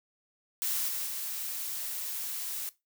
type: noise with level steps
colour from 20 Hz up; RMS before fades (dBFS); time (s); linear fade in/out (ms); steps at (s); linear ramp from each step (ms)
blue; -31 / -34 / -36; 0.62-2.69; 0; 0.88 / 1.06; 5
effects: noise-tail reverb RT60 0.2 s tail -17 dB re dry